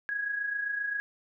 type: tone pair together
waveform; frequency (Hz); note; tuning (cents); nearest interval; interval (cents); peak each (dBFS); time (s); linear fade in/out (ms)
sine; 1633.6 / 1661.2; G#6 / G#6; -29 / 0; unison; 29; -38 / -30; 0.09-1; 0
effects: none